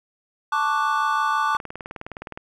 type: chord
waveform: triangle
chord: D major seventh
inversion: second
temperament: equal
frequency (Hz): 880 / 1108.7 / 1174.7 / 1480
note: A5 / C#6 / D6 / F#6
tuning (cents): 0 / 0 / 0 / 0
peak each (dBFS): -23 / -25 / -21 / -25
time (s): 0.52-1.57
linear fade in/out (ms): 5
type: click train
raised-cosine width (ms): 0.5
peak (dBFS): -19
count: 17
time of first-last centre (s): 1.55-2.375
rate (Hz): 19.4
effects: none